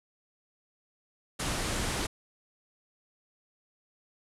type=low-pass noise; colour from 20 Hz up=pink; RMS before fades=-32 dBFS; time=1.39-2.07 s; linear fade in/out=10 ms; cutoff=11000 Hz; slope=48 dB/octave; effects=none